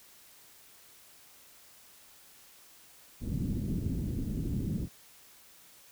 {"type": "low-pass noise", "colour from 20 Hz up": "white", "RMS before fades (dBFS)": -33, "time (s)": [3.2, 4.89], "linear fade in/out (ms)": 50, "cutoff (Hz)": 250, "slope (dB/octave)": 24, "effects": ["white hiss -57 dBFS RMS until 5.91 s"]}